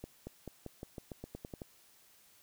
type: accelerating click train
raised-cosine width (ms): 2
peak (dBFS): -29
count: 12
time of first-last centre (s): 0.04-1.618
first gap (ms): 230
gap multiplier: 0.9
effects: white hiss -64 dBFS RMS until 2.42 s